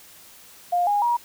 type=tone with pitch steps; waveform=sine; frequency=706 / 820.4 / 953.3 Hz; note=F5 / G#5 / A#5; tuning=+19 / -21 / +39 cents; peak=-18 dBFS; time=0.72-1.17 s; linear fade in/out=10 ms; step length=150 ms; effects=white hiss -48 dBFS RMS until 1.24 s